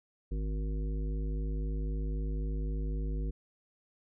harmonic tone, 51.91 Hz, G#1, in tune, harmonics 1 / 3 / 5 / 7 / 9, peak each -31 / -41 / -45 / -48 / -50 dBFS, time 0.31-3.31 s, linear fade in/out 10 ms, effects none

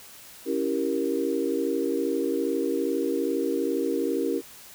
sine chord, C# diminished seventh, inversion none, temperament equal with one note detuned, 277.2 / 329.6 / 392 / 469.4 Hz, C#4 / E4 / G4 / Bb4, 0 / 0 / 0 / +12 cents, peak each -29 dBFS, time 0.45-4.42 s, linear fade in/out 50 ms, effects white hiss -47 dBFS RMS until 4.74 s

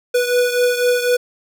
square beating tone pair, 490.1 / 494.1 Hz, B4 / B4, -13 / +1 cents, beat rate 4 Hz, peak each -16 / -21 dBFS, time 0.14-1.17 s, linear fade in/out 10 ms, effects none

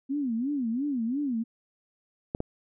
sine tone with vibrato, 256.6 Hz, C4, 34 cents flat, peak -26 dBFS, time 0.09-1.44 s, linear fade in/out 20 ms, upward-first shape sine, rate 2.9 Hz, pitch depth 240 cents each way
clicks, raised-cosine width 2 ms, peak -16 dBFS, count 2, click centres 2.349 / 2.404 s
effects none

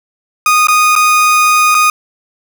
30% pulse tone with dropouts, 1237 Hz, D#6, 10 cents flat, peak -4 dBFS, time 0.46-1.9 s, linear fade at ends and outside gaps 2 ms, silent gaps 0.671-0.684 / 0.954-0.961 / 1.746-1.749 s, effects none

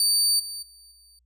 25% pulse tone with level steps, 4599 Hz, D8, 37 cents flat, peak -14 / -28 / -44 / -48 dBFS, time 0-1.19 s, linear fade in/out 2 ms, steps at 0.39 / 0.62 / 0.91 s, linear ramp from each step 10 ms, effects added 60 Hz sine -63 dBFS peak until 1.25 s

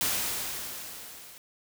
white noise with level ramp, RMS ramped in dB -27 to -49 dBFS, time 0.01-1.38 s, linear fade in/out 0 ms, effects none

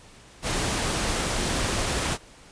pink noise, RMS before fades -26 dBFS, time 0.42-2.18 s, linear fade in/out 50 ms, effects pink hiss -50 dBFS RMS until 2.51 s + resampled to 22050 Hz

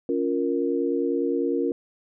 sine chord, Bb minor, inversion first, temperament just, 279.7 / 349.6 / 466.2 Hz, Db4 / F4 / Bb4, +16 / +2 / 0 cents, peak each -26 dBFS, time 0.09-1.72 s, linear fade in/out 2 ms, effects none

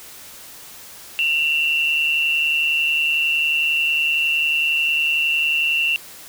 sine tone pair together, 2712 / 2863 Hz, E7 / F7, +49 / +42 cents, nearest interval minor second, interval 93 cents, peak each -17 / -24 dBFS, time 1.19-5.96 s, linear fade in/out 0 ms, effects white hiss -40 dBFS RMS until 6.28 s

